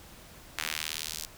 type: tone with high-pass filter sweep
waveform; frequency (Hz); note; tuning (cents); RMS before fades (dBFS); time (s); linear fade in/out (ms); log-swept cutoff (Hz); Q
sawtooth; 78.5; D#2; +16; -36; 0.58-1.25; 0; 1800 to 5400; 1.1
effects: pink hiss -51 dBFS RMS until 1.37 s